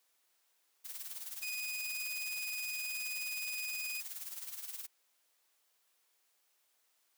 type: noise with tremolo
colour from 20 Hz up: blue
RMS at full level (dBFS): -42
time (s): 0.84-4.87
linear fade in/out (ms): 20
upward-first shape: sine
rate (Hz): 19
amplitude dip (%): 65
type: tone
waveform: sawtooth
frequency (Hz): 2489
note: D#7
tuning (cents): 0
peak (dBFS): -35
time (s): 1.42-4.01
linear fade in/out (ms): 10
effects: white hiss -75 dBFS RMS until 7.17 s + high-pass 400 Hz 12 dB/octave